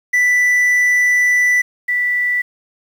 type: tone pair in turn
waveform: triangle / sine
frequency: 1978 / 1968.3 Hz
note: B6 / B6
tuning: +2 / -6 cents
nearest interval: unison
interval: 8 cents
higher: first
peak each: -9 / -14 dBFS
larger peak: first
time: 0.13-1.62 / 1.88-2.42 s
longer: first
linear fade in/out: 10 ms
effects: 7-bit